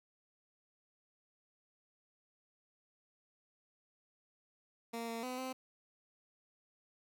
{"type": "tone with pitch steps", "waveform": "15% pulse", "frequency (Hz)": [231.4, 229.4, 253.4, 259.3], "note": ["A#3", "A#3", "B3", "C4"], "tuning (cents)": [-13, -28, 45, -15], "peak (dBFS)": -33, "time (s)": [4.93, 5.53], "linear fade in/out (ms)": 10, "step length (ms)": 150, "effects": []}